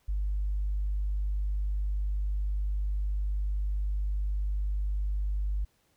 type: tone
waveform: sine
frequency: 50 Hz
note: G1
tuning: 35 cents sharp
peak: -26 dBFS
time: 0.08-5.65 s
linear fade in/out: 10 ms
effects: tanh soft clip ceiling -22 dBFS + pink hiss -70 dBFS RMS until 5.96 s